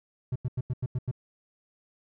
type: tone bursts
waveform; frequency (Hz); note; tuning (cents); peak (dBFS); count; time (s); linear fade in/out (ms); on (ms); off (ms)
triangle; 126; B2; +35; -24; 7; 0.32-1.113; 5; 37; 89
effects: none